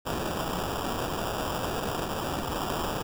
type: noise with sample-and-hold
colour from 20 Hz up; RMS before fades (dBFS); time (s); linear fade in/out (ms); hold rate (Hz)
white; -31; 0.05-3.03; 20; 2100
effects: none